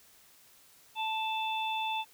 harmonic tone, 880 Hz, A5, in tune, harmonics 1 / 3 / 4, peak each -32 / -37 / -38 dBFS, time 0.95-2.05 s, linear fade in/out 50 ms, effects white hiss -60 dBFS RMS until 2.13 s

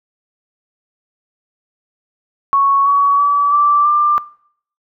sine tone with pitch steps, 1108.7 / 1128.1 / 1147.8 / 1167.9 / 1188.3 Hz, C#6 / C#6 / D6 / D6 / D6, 0 / +30 / -40 / -10 / +20 cents, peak -9 dBFS, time 2.53-4.18 s, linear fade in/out 0 ms, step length 330 ms, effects noise-tail reverb RT60 0.6 s tail -21 dB re dry

